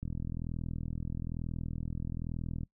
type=click train; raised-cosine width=5 ms; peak=-25 dBFS; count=108; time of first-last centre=0.03-2.633 s; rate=41.1 Hz; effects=noise-tail reverb RT60 0.1 s tail -21 dB re dry